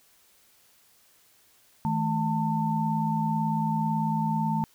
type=tone cluster; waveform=sine; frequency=158.8 / 216.9 / 895 Hz; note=D#3 / A3 / A5; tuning=+36 / -25 / +29 cents; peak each=-28 dBFS; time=1.85-4.64 s; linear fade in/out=0 ms; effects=white hiss -61 dBFS RMS until 4.74 s